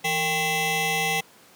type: ring-modulated tone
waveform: 20% pulse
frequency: 622.3 Hz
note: D#5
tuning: in tune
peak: -14 dBFS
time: 0.04-1.21 s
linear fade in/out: 10 ms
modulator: 1410 Hz
effects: pink hiss -52 dBFS RMS until 1.55 s + high-pass 200 Hz 12 dB/octave